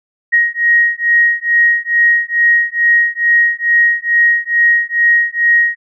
sine beating tone pair, 1881 / 1883.3 Hz, A#6 / A#6, +15 / +17 cents, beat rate 2.3 Hz, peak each -12 dBFS, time 0.32-5.76 s, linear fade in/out 20 ms, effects none

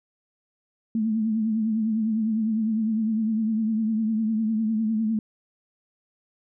sine tone with vibrato, 220 Hz, A3, in tune, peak -21 dBFS, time 0.95-5.19 s, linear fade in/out 2 ms, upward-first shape triangle, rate 9.9 Hz, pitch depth 71 cents each way, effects none

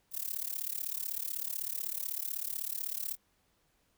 violet noise with amplitude modulation, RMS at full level -33 dBFS, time 0.11-3.17 s, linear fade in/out 50 ms, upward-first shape sine, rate 36 Hz, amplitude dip 95%, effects pink hiss -73 dBFS RMS until 3.97 s

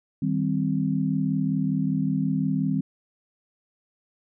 sine chord, C minor, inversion first, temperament just, 156.98 / 196.22 / 261.6 Hz, Eb3 / G3 / C4, +16 / +2 / 0 cents, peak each -26 dBFS, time 0.22-2.81 s, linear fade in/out 5 ms, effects none

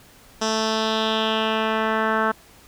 10% pulse tone with low-pass filter sweep, 220 Hz, A3, in tune, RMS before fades -22 dBFS, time 0.41-2.32 s, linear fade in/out 10 ms, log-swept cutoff 6000 to 1500 Hz, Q 3, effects pink hiss -50 dBFS RMS until 2.67 s

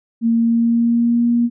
sine tone with pitch glide, 230 to 237.2 Hz, A#3 to A#3, -23 to +30 cents, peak -12 dBFS, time 0.21-1.5 s, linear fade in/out 50 ms, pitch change +53 cents, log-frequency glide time 0.32-1.28 s, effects none

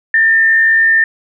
sine tone with frequency modulation, 1801 Hz, A6, 40 cents sharp, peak -7 dBFS, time 0.14-1.04 s, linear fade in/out 2 ms, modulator 69.3 Hz, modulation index 0.45, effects none

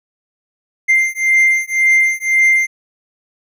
triangle beating tone pair, 2093 / 2094.9 Hz, C7 / C7, 0 / +2 cents, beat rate 1.9 Hz, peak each -12 dBFS, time 0.88-2.67 s, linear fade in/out 20 ms, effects none

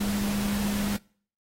sine tone in noise, 203.8 Hz, G#3, 32 cents flat, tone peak -26 dBFS, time 0-0.97 s, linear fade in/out 10 ms, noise pink, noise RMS -34 dBFS, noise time 0-0.97 s, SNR +5 dB, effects noise-tail reverb RT60 0.5 s tail -24 dB re dry + AAC 48 kbps

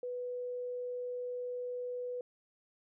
sine tone, 493.9 Hz, B4, in tune, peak -36 dBFS, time 0.03-2.21 s, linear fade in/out 2 ms, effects none

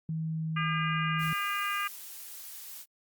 sine tone with pitch glide, 160 to 158.99 Hz, D#3 to D#3, +49 to +38 cents, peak -30 dBFS, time 0.09-1.33 s, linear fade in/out 2 ms, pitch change -11 cents, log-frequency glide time 0.26-0.69 s
harmonic tone, 403.7 Hz, G#4, 49 cents flat, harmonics 3 / 4 / 5 / 6 / 7, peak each -32 / -36 / -38 / -38 / -39 dBFS, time 0.56-1.88 s, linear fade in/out 10 ms
blue noise, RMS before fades -44 dBFS, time 1.18-2.86 s, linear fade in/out 50 ms
effects Opus 48 kbps

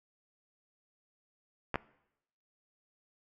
clicks, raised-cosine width 0.5 ms, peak -17 / -15 dBFS, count 2, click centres 1.743 / 1.757 s, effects noise-tail reverb RT60 0.8 s tail -21 dB re dry

